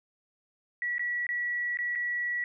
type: tone with dropouts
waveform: sine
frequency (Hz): 1937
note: B6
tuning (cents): -34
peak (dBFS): -28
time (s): 0.82-2.44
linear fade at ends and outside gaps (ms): 1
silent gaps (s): 0.982-0.994 / 1.267-1.29 / 1.772-1.788 / 1.953-1.957
effects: none